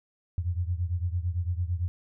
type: beating tone pair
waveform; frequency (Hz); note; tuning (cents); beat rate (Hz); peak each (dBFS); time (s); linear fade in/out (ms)
sine; 85.2 / 94.1; F2 / F#2; -42 / +30; 8.9; -28 / -31; 0.38-1.88; 0
effects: none